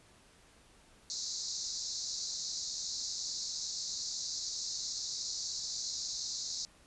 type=band-pass noise; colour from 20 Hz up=pink; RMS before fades=-39 dBFS; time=1.1-6.65 s; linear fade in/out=0 ms; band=4000 to 7100 Hz; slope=96 dB/octave; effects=pink hiss -62 dBFS RMS until 6.86 s + resampled to 24000 Hz